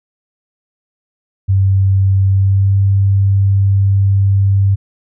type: tone with pitch glide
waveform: sine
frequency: 96.7 to 98.33 Hz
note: G2 to G2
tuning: -23 to +6 cents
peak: -8 dBFS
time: 1.48-4.76 s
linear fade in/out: 20 ms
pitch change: +29 cents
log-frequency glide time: 2.29-2.76 s
effects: none